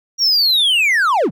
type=linear sweep; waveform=triangle; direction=down; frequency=5700 to 110 Hz; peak=-10 dBFS; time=0.18-1.31 s; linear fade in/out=50 ms; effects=none